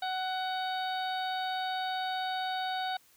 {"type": "harmonic tone with a mistuned harmonic", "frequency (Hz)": 750, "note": "F#5", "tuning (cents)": 23, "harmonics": [1, 2, 3, 4, 5, 6], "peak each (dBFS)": [-32, -39, -47, -47, -40, -48], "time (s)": [0.02, 2.97], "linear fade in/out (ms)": 5, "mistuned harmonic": 2, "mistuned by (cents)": -18, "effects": ["white hiss -63 dBFS RMS until 3.16 s"]}